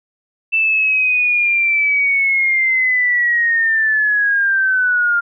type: linear sweep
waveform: sine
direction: down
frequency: 2660 to 1396.9 Hz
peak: -12 dBFS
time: 0.52-5.21 s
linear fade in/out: 20 ms
effects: none